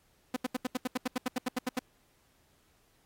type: tone bursts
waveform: sawtooth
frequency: 252.7 Hz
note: B3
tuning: 40 cents sharp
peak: -25 dBFS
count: 15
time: 0.34-1.792 s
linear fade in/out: 5 ms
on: 24 ms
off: 78 ms
effects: pink hiss -69 dBFS RMS until 3.05 s + AAC 48 kbps